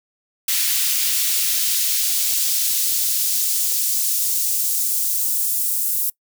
white noise with high-pass filter sweep, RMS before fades -20 dBFS, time 0.48-6.1 s, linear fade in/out 5 ms, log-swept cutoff 2500 to 9600 Hz, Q 0.81, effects noise-tail reverb RT60 0.1 s tail -23 dB re dry

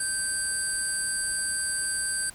sine tone cluster, 1555 / 4684 / 8190 / 9080 / 10820 Hz, G6 / D8 / C9 / C#9 / E9, -14 / -5 / -38 / +41 / +44 cents, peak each -32 / -35 / -30 / -35 / -32 dBFS, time 0-2.3 s, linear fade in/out 5 ms, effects tanh soft clip ceiling -17 dBFS + pink hiss -50 dBFS RMS until 2.34 s

